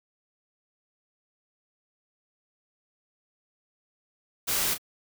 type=noise with echo; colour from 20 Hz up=white; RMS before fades=-27 dBFS; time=4.47-4.75 s; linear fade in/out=20 ms; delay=32 ms; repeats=1; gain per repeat=-9 dB; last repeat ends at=4.782 s; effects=none